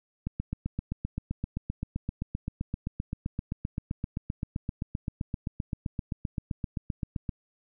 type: click train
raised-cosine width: 5 ms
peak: -18 dBFS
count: 55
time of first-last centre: 0.27-7.292 s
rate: 7.69 Hz
effects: none